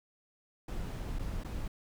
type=noise with dropouts; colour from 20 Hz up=brown; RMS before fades=-37 dBFS; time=0.68-1.68 s; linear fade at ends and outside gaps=5 ms; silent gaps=1.188-1.192 / 1.437-1.446 s; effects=none